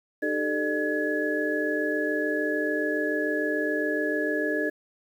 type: tone cluster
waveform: sine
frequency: 304.5 / 390.4 / 437.3 / 601 / 1691 Hz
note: D#4 / G4 / A4 / D5 / G#6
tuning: -37 / -7 / -11 / +40 / +31 cents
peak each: -29 / -34 / -31 / -31 / -29 dBFS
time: 0.22-4.7 s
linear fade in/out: 10 ms
effects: 9-bit